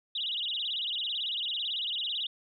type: tone with vibrato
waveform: sine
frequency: 3322 Hz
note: G#7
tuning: in tune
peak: -30 dBFS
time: 0.15-2.27 s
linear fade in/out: 5 ms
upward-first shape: sine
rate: 18 Hz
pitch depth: 280 cents each way
effects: none